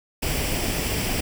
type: noise with comb filter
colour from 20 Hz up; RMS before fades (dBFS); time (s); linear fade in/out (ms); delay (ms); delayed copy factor
pink; -25; 0.22-1.21; 10; 0.38; +0.5
effects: none